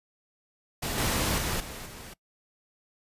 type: noise with level steps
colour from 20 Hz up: pink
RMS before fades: -31 / -27 / -30 / -40 / -44 dBFS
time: 0.82-2.14 s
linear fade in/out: 10 ms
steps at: 0.98 / 1.38 / 1.6 / 1.86 s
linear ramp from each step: 2 ms
effects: noise-tail reverb RT60 0.1 s tail -22 dB re dry + resampled to 32000 Hz